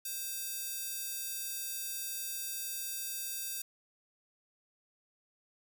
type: tone with high-pass filter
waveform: square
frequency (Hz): 523.3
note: C5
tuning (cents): 0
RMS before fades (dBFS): -39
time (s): 0.05-3.62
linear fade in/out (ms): 5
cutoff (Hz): 7600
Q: 0.53
effects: none